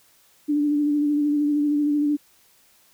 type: tone with vibrato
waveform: sine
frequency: 293.7 Hz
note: D4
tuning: in tune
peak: -18 dBFS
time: 0.48-2.17 s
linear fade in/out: 20 ms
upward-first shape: sine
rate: 13 Hz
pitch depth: 27 cents each way
effects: white hiss -58 dBFS RMS until 2.93 s